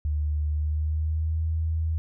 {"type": "tone with pitch glide", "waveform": "sine", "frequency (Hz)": [74.9, 80.28], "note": ["D2", "E2"], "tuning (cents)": [35, -45], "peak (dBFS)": -23, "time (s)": [0.05, 1.98], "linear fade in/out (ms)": 0, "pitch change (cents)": 120, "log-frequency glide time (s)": [0.47, 1.43], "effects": []}